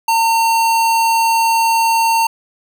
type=tone; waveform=square; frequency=910 Hz; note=A#5; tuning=42 cents flat; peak=-12 dBFS; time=0.08-2.27 s; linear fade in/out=5 ms; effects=none